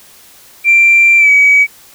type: tone with pitch glide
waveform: sine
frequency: 2360 to 2273 Hz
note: D7 to C#7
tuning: +8 to +43 cents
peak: -3 dBFS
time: 0.64-1.67 s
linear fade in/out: 50 ms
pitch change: -65 cents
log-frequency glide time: 1.18-1.3 s
effects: tanh soft clip ceiling 0 dBFS + white hiss -41 dBFS RMS until 1.94 s